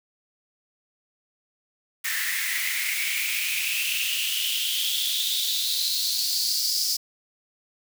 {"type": "noise with high-pass filter sweep", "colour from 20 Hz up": "white", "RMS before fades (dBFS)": -26, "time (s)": [2.04, 6.97], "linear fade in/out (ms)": 10, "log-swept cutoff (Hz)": [1800, 5100], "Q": 6.9, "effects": []}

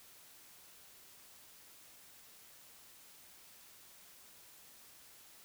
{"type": "silence", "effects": ["white hiss -59 dBFS RMS until 5.44 s"]}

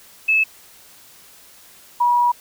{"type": "tone pair in turn", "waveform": "sine", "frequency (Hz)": [2606, 965.8], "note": ["E7", "B5"], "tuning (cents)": [-20, -39], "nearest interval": "octave + perfect fourth", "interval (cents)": 1719, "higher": "first", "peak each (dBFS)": -13, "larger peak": "neither", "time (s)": [[0.28, 0.44], [2, 2.32]], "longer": "second", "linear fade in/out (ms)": 10, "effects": ["white hiss -47 dBFS RMS until 2.4 s"]}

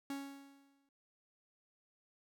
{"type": "tone with exponential decay", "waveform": "45% pulse", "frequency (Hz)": 277.2, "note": "C#4", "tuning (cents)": 0, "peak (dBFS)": -38, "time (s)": [0.1, 0.89], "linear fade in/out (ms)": 2, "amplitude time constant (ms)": 170, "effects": []}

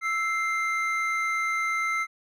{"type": "tone pair together", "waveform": "triangle", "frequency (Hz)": [1321.4, 2093], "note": ["E6", "C7"], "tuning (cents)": [4, 0], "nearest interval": "minor sixth", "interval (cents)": 796, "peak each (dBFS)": [-26, -25], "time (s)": [0.01, 2.07], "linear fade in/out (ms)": 50, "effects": []}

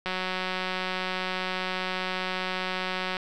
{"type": "click train", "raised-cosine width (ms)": 0.3, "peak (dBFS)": -14, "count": 576, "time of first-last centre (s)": [0.06, 3.168], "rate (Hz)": 185, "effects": []}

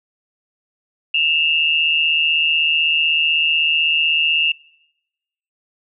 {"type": "tone pair together", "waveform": "sine", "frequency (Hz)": [2671, 2827], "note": ["E7", "F7"], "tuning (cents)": [22, 20], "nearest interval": "minor second", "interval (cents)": 98, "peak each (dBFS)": -17, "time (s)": [1.14, 4.52], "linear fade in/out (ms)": 5, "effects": ["noise-tail reverb RT60 1.0 s tail -25 dB re dry"]}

